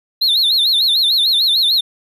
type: tone with vibrato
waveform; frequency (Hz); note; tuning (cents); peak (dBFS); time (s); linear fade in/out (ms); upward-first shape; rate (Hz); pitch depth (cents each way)
triangle; 3900; B7; -23; -10; 0.21-1.81; 10; sine; 6.7; 180
effects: none